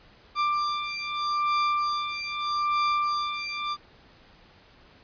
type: beating tone pair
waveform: 40% pulse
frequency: 1183 / 1183.8 Hz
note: D6 / D6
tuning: +12 / +13 cents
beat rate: 0.8 Hz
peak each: -27 dBFS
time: 0.35-3.77 s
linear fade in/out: 50 ms
effects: pink hiss -55 dBFS RMS until 5.03 s + resampled to 11025 Hz